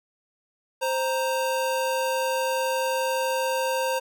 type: tone pair together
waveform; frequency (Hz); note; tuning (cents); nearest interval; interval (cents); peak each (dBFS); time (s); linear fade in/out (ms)
square; 523.3 / 931.6; C5 / A#5; 0 / -1; minor seventh; 999; -26 / -28; 0.81-4; 20
effects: none